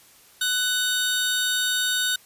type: tone pair together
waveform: sawtooth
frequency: 1492 / 3700 Hz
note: F#6 / A#7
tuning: +14 / -14 cents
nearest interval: octave + major third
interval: 1572 cents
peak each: -21 dBFS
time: 0.41-2.16 s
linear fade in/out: 5 ms
effects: white hiss -53 dBFS RMS until 2.25 s + resampled to 32000 Hz